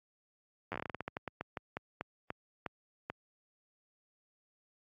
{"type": "slowing click train", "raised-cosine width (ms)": 0.5, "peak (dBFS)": -22, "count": 21, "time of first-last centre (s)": [0.72, 3.1], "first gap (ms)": 10, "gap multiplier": 1.22, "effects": ["high-pass 80 Hz 12 dB/octave", "AAC 32 kbps"]}